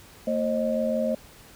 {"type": "tone cluster", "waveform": "sine", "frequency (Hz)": [227.5, 533, 619], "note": ["A#3", "C5", "D#5"], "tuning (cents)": [-42, 32, -9], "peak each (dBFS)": -27, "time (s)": [0.27, 1.15], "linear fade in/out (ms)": 5, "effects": ["pink hiss -50 dBFS RMS until 1.55 s"]}